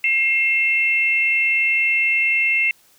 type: tone pair together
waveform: sine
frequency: 2130 / 2679 Hz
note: C7 / E7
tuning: +30 / +27 cents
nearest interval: major third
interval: 397 cents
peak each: -18 dBFS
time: 0.04-2.71 s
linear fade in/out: 2 ms
effects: white hiss -55 dBFS RMS until 2.98 s